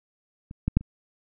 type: clicks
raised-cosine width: 5 ms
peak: -27 / -11 / -6 / -28 dBFS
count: 4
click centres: 0.511 / 0.68 / 0.77 / 0.81 s
effects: none